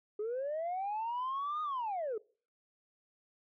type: linear two-way sweep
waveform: sine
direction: up then down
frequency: 408.1 to 1244.5 to 408.1 Hz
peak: -32 dBFS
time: 0.19-2.18 s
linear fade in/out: 5 ms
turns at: 1.62 s
effects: noise-tail reverb RT60 0.4 s tail -23 dB re dry + tanh soft clip ceiling -31 dBFS